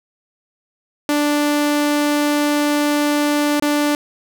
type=tone with dropouts; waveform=sawtooth; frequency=293.7 Hz; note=D4; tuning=in tune; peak=-11 dBFS; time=1.09-3.95 s; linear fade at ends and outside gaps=1 ms; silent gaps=3.598-3.623 s; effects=none